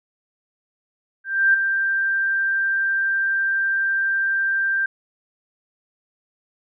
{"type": "tone with ADSR envelope", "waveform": "sine", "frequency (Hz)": 1578, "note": "G6", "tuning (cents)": 11, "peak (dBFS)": -11, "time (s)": [1.24, 4.86], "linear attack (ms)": 300, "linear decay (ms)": 6, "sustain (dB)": -7, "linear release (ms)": 4, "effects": []}